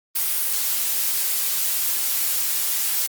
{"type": "noise", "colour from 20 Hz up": "blue", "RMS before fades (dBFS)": -22, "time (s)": [0.15, 3.07], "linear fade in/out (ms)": 10, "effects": ["Opus 32 kbps"]}